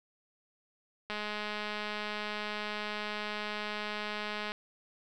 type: click train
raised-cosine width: 0.3 ms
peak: -21 dBFS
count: 719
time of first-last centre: 1.1-4.519 s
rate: 210 Hz
effects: none